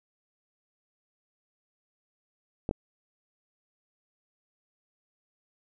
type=clicks; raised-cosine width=2 ms; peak=-16 dBFS; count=2; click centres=2.691 / 2.711 s; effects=none